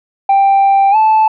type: tone with pitch glide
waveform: sine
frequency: 787 to 873.2 Hz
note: G5 to A5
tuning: +7 to -13 cents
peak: -4 dBFS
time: 0.29-1.28 s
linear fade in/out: 5 ms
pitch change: +180 cents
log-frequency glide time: 0.91-0.96 s
effects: tanh soft clip ceiling -5 dBFS